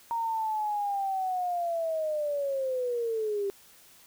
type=linear sweep; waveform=sine; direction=down; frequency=932.3 to 392 Hz; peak=-27 dBFS; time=0.11-3.5 s; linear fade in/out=0 ms; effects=white hiss -56 dBFS RMS until 4.06 s

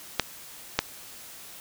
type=clicks; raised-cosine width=0.2 ms; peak=-3 dBFS; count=2; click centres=0.197 / 0.79 s; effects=white hiss -45 dBFS RMS until 1.6 s

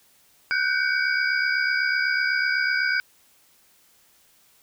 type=tone cluster; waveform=sine; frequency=1484 / 1552 / 2262 / 4865 Hz; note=F#6 / G6 / C#7 / D#8; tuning=+5 / -18 / +34 / -40 cents; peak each=-24 / -25 / -27 / -31 dBFS; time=0.51-3 s; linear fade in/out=0 ms; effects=white hiss -59 dBFS RMS until 4.62 s

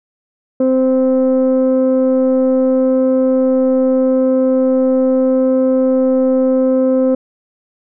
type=tone pair together; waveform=sine; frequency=260 / 520.4 Hz; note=C4 / C5; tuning=-11 / -9 cents; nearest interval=octave; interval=1202 cents; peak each=-11 dBFS; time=0.6-7.15 s; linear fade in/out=5 ms; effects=tanh soft clip ceiling -6 dBFS

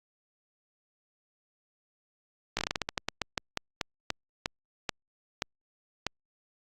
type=slowing click train; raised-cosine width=0.2 ms; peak=-11 dBFS; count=20; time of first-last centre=2.57-6.067 s; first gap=18 ms; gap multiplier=1.22; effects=Opus 48 kbps

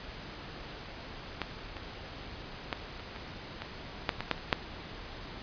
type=clicks; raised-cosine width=0.3 ms; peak=-15 / -25 / -14 / -27 / -25 / -21 / -10 / -17 / -10 / -29 / -7 dBFS; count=11; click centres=1.417 / 1.768 / 2.728 / 2.996 / 3.162 / 3.62 / 4.092 / 4.206 / 4.313 / 4.379 / 4.528 s; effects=pink hiss -44 dBFS RMS until 5.42 s + resampled to 11025 Hz

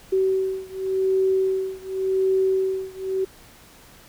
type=beating tone pair; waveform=sine; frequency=380.3 / 381.19 Hz; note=F#4 / G4; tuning=+48 / -48 cents; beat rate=0.89 Hz; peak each=-22 / -23 dBFS; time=0.12-3.25 s; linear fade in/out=10 ms; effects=pink hiss -49 dBFS RMS until 4.08 s

